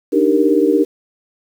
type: chord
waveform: sine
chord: Eb major seventh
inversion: third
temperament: equal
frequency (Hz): 293.7 / 311.1 / 392 / 466.2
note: D4 / Eb4 / G4 / Bb4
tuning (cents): 0 / 0 / 0 / 0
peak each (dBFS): -16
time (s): 0.12-0.85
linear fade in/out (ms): 20
effects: 7-bit